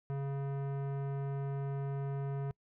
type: tone with tanh clipping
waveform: sine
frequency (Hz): 138.59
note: C#3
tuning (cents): 0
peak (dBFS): -36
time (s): 0.1-2.51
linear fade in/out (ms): 0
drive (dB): 17
effects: noise-tail reverb RT60 0.1 s tail -26 dB re dry